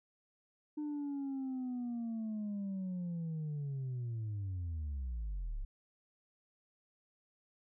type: linear sweep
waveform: sine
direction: down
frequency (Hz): 302.1 to 31.04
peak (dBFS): -34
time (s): 0.77-5.65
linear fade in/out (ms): 10
effects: tanh soft clip ceiling -35 dBFS